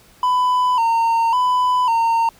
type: tone with vibrato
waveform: triangle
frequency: 957 Hz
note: A#5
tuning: 45 cents sharp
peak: -12 dBFS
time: 0.23-2.29 s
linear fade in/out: 2 ms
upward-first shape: square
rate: 0.91 Hz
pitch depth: 75 cents each way
effects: pink hiss -50 dBFS RMS until 2.39 s